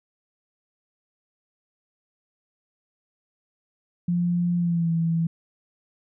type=tone with pitch glide; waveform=sine; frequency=174.61 to 165.38 Hz; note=F3 to E3; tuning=0 to +6 cents; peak=-20 dBFS; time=4.08-5.27 s; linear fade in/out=5 ms; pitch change=-94 cents; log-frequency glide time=4.57-4.91 s; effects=none